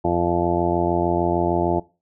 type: harmonic tone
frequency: 86.6 Hz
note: F2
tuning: 14 cents flat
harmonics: 1 / 2 / 3 / 4 / 5 / 6 / 7 / 8 / 9 / 10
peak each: -28 / -27 / -30 / -22 / -30 / -36 / -28 / -25 / -34 / -27 dBFS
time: 0.04-1.8 s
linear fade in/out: 10 ms
effects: noise-tail reverb RT60 0.3 s tail -20 dB re dry